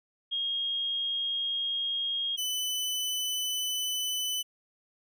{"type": "tone pair in turn", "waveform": ["sine", "sawtooth"], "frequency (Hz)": [3255, 3004], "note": ["G#7", "F#7"], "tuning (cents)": [-36, 26], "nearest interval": "minor second", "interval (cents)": 138, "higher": "first", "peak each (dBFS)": [-28, -26], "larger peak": "second", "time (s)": [[0.31, 2.37], [2.37, 4.43]], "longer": "neither", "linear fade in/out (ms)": 20, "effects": []}